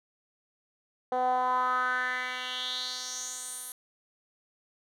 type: tone with band-pass filter sweep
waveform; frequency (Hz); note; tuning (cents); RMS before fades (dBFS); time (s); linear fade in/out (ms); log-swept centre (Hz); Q
10% pulse; 252.5; B3; +39; -31; 1.12-3.72; 2; 630 to 11000; 4.2
effects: none